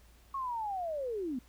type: linear sweep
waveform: sine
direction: down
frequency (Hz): 1108.7 to 233.1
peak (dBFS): -33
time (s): 0.34-1.39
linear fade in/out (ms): 5
effects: added 58 Hz sine -59 dBFS peak until 1.48 s + pink hiss -64 dBFS RMS until 1.48 s